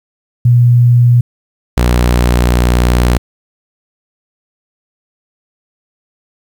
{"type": "tone pair in turn", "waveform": ["sine", "sawtooth"], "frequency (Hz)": [121, 60.5], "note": ["B2", "B1"], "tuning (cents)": [-35, -35], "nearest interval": "octave", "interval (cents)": 1200, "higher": "first", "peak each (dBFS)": -4, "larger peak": "neither", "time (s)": [[0.45, 1.21], [1.77, 3.18]], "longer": "second", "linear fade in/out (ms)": 5, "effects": ["7-bit"]}